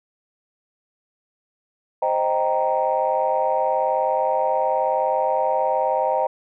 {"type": "chord", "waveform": "sine", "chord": "C minor seventh", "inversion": "none", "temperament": "equal", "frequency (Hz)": [523.3, 622.3, 784, 932.3], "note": ["C5", "Eb5", "G5", "Bb5"], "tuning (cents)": [0, 0, 0, 0], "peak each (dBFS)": -23, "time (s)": [2.02, 6.27], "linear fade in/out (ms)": 5, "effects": ["tanh soft clip ceiling -9 dBFS"]}